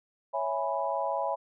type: chord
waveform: sine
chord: C# minor seventh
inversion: none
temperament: equal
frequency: 554.4 / 659.3 / 830.6 / 987.8 Hz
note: C#5 / E5 / G#5 / B5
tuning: 0 / 0 / 0 / 0 cents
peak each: -33 dBFS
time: 0.33-1.36 s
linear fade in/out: 20 ms
effects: none